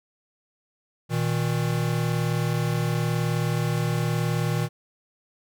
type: tone pair together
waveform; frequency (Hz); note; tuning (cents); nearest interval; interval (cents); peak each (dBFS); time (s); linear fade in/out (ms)
square; 119.6 / 158.66; A#2 / D#3; +45 / +34; perfect fourth; 489; -26; 1.09-4.69; 50
effects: none